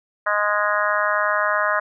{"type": "harmonic tone", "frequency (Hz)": 207.7, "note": "G#3", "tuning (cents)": 0, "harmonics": [3, 4, 5, 6, 7, 8, 9], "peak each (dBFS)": [-24, -34, -24, -24, -25, -25, -29], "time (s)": [0.26, 1.8], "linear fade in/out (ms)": 10, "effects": []}